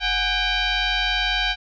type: tone with frequency modulation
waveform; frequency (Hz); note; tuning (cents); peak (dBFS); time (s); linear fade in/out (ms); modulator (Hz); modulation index
sine; 733; F#5; -16; -19; 0-1.56; 50; 782; 4.6
effects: none